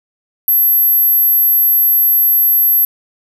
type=tone; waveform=sine; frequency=12210 Hz; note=G9; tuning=47 cents flat; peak=-8 dBFS; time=0.48-2.85 s; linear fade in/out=2 ms; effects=none